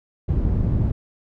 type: low-pass noise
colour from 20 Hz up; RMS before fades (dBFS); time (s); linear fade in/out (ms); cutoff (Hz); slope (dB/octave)
white; -20; 0.28-0.92; 10; 110; 12
effects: none